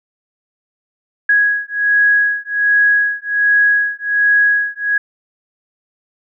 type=beating tone pair; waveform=sine; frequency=1661.2 / 1662.5 Hz; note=G#6 / G#6; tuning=0 / +1 cents; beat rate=1.3 Hz; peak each=-14 dBFS; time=1.29-4.98 s; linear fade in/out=5 ms; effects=none